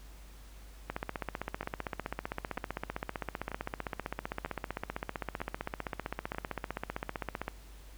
two click trains, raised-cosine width 0.5 ms, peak -19 / -23 dBFS, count 103 / 6, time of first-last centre 0.9-7.481 / 1.63-6.347 s, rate 15.5 / 1.06 Hz, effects added 50 Hz sine -49 dBFS peak until 7.97 s + pink hiss -58 dBFS RMS until 7.97 s

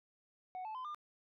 sine tone with pitch steps, 740 / 869.9 / 1022.6 / 1202.1 Hz, F#5 / A5 / C6 / D6, 0 / -20 / -40 / +40 cents, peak -38 dBFS, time 0.55-0.946 s, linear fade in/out 0 ms, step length 99 ms, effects tanh soft clip ceiling -40 dBFS

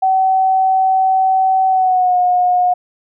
sine tone with pitch glide, 760 to 721.5 Hz, F#5 to F#5, +46 to -44 cents, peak -10 dBFS, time 0.02-2.74 s, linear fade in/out 10 ms, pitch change -90 cents, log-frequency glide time 1.68-2.17 s, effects none

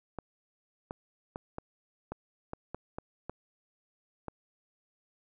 clicks, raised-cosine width 1 ms, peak -23 dBFS, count 10, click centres 0.187 / 0.909 / 1.359 / 1.584 / 2.12 / 2.534 / 2.746 / 2.985 / 3.296 / 4.283 s, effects none

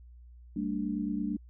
sine chord, G suspended second, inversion none, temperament equal with one note detuned, 196 / 225.1 / 293.7 Hz, G3 / A3 / D4, 0 / +40 / 0 cents, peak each -34 dBFS, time 0.56-1.37 s, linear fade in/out 5 ms, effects added 60 Hz sine -49 dBFS peak until 1.49 s

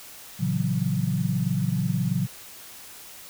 sine chord, F# dominant seventh, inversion first, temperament just, 115.62 / 138.75 / 166.5 / 185 Hz, A#2 / C#3 / E3 / F#3, -14 / +2 / +18 / 0 cents, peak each -29 / -27 / -28 / -27 dBFS, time 0.39-2.27 s, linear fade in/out 20 ms, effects white hiss -44 dBFS RMS until 3.29 s

